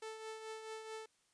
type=tone with tremolo; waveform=sawtooth; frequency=440 Hz; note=A4; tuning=in tune; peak=-39 dBFS; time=0.02-1.06 s; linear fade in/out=5 ms; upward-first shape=triangle; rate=4.6 Hz; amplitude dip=55%; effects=white hiss -75 dBFS RMS until 1.33 s + resampled to 22050 Hz